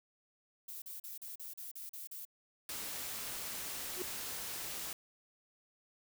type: noise bursts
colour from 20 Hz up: violet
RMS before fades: -46 dBFS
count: 9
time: 0.68-2.252 s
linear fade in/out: 5 ms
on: 140 ms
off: 39 ms
type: noise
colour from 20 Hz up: white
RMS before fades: -42 dBFS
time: 2.69-4.93 s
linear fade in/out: 2 ms
type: tone with exponential growth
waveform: triangle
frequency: 363.7 Hz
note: F#4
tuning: 30 cents flat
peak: -31 dBFS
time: 3.92-4.02 s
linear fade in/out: 1 ms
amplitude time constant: 20 ms
effects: none